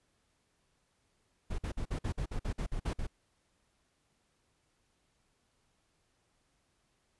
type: noise bursts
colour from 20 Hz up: brown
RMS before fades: -34 dBFS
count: 12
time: 1.5-3.07 s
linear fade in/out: 10 ms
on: 85 ms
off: 50 ms
effects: pink hiss -75 dBFS RMS until 7.19 s + resampled to 24000 Hz